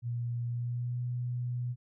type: tone with pitch glide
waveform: sine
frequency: 119.4 to 122.76 Hz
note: A#2 to B2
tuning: +42 to -10 cents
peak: -31 dBFS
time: 0.02-1.76 s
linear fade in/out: 50 ms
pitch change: +48 cents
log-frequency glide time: 0.47-1 s
effects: none